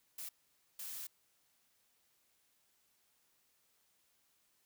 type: noise bursts at uneven times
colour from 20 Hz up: blue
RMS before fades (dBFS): -45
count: 2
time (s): 0.18-0.29 / 0.79-1.07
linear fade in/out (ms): 5
effects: white hiss -75 dBFS RMS until 4.65 s